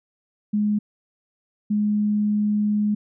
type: tone pair in turn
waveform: sine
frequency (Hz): 209.1 / 209.1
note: G#3 / G#3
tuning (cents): +12 / +12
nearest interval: unison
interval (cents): 0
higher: neither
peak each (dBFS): -18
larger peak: neither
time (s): 0.53-0.79 / 1.7-2.95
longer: second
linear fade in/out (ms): 10
effects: none